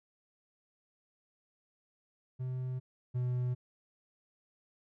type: tone pair in turn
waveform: triangle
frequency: 127.9 / 124.55 Hz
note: C3 / B2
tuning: -39 / +15 cents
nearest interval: unison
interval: 46 cents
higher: first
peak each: -32 / -28 dBFS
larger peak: second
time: 2.39-2.8 / 3.14-3.55 s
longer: neither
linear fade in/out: 20 ms
effects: none